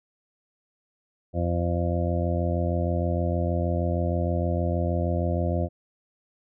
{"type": "harmonic tone", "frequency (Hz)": 86.4, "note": "F2", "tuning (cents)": -18, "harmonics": [1, 2, 3, 4, 6, 7, 8], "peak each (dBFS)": [-25, -30, -34, -33, -33, -32, -35], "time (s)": [1.33, 5.69], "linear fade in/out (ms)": 50, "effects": []}